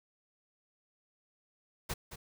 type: noise with echo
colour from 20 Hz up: pink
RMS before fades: -36 dBFS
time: 1.89-1.94 s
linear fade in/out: 10 ms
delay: 220 ms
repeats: 1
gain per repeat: -10 dB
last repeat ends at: 2.16 s
effects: none